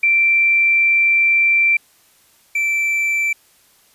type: tone pair in turn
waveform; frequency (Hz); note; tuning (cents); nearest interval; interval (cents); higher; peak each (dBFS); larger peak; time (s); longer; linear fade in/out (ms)
sine / triangle; 2349 / 2334; D7 / D7; 0 / -11; unison; 11; first; -11 / -14; first; 0.03-1.77 / 2.55-3.33; first; 5
effects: white hiss -54 dBFS RMS until 3.94 s + resampled to 32000 Hz